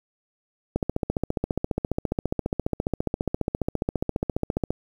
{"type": "click train", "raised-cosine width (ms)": 2, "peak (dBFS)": -10, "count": 59, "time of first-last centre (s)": [0.76, 4.706], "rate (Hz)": 14.7, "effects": ["8-bit"]}